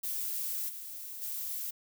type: noise with level steps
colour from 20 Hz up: violet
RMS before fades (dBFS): -35 / -43 / -37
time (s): 0.03-1.71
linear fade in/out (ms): 10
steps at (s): 0.68 / 1.21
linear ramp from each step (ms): 20
effects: none